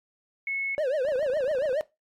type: tone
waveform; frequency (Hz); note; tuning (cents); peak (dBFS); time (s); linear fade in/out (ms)
sine; 2193; C#7; -19; -27; 0.47-0.75; 2
type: tone with vibrato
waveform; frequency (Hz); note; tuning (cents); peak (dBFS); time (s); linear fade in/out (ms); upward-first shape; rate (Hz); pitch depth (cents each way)
triangle; 559; C#5; +14; -21; 0.78-1.81; 0; triangle; 7.2; 240
type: click train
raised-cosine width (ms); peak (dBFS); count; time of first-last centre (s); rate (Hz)
1; -31; 20; 1.05-1.729; 28
effects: noise-tail reverb RT60 0.2 s tail -17 dB re dry + MP3 64 kbps